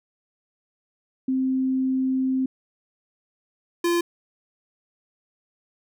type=tone pair in turn; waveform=sine / square; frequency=261.6 / 344.3 Hz; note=C4 / F4; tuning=0 / -25 cents; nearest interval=perfect fourth; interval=475 cents; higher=second; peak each=-20 dBFS; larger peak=neither; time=1.28-2.46 / 3.84-4.01 s; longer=first; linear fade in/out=5 ms; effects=none